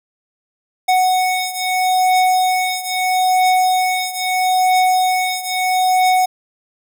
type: beating tone pair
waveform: square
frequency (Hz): 740 / 740.77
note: F#5 / F#5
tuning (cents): 0 / +2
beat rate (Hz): 0.77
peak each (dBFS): -16 / -19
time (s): 0.88-6.26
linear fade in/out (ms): 10
effects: none